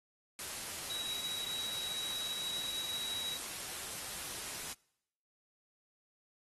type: tone in noise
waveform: sine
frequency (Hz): 3860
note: B7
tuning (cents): -40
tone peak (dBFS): -38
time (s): 0.9-3.37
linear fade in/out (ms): 0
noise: white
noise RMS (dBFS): -42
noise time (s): 0.39-4.73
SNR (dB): +1
effects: noise-tail reverb RT60 0.8 s tail -25 dB re dry + AAC 32 kbps